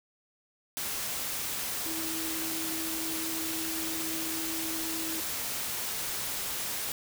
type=tone in noise; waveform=sine; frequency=323 Hz; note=E4; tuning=35 cents flat; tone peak=-37 dBFS; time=1.86-5.2 s; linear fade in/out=0 ms; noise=white; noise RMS=-34 dBFS; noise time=0.77-6.92 s; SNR=-6 dB; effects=none